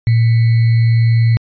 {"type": "tone with sample-and-hold", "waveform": "sine", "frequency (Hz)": 115.1, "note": "A#2", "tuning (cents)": -22, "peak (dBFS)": -8, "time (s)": [0.07, 1.37], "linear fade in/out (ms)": 0, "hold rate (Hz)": 2100, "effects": ["resampled to 11025 Hz"]}